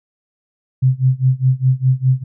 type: tone with tremolo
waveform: sine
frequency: 130 Hz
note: C3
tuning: 11 cents flat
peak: -8 dBFS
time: 0.82-2.24 s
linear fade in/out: 10 ms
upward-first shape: sine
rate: 4.9 Hz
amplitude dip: 95%
effects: none